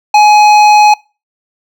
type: tone with hard clipping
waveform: sine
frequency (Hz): 840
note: G#5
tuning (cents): +19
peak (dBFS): -4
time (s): 0.14-0.94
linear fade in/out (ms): 5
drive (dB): 12
effects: noise-tail reverb RT60 0.3 s tail -24 dB re dry